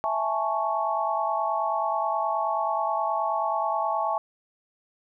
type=chord; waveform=sine; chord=A major seventh; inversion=second; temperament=equal; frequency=659.3 / 830.6 / 880 / 1108.7 Hz; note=E5 / G#5 / A5 / C#6; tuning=0 / 0 / 0 / 0 cents; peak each=-29 dBFS; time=0.04-4.18 s; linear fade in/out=0 ms; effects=none